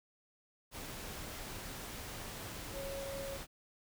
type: tone in noise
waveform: sine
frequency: 550 Hz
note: C#5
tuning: 14 cents flat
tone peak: -41 dBFS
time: 2.72-3.39 s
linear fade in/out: 50 ms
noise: pink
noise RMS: -45 dBFS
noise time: 0.71-3.47 s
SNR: +1 dB
effects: none